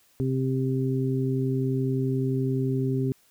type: harmonic tone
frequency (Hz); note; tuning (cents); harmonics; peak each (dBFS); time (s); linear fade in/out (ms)
131.6; C3; +10; 1 / 2 / 3; -25 / -28 / -30; 0.2-3.12; 0
effects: white hiss -62 dBFS RMS until 3.3 s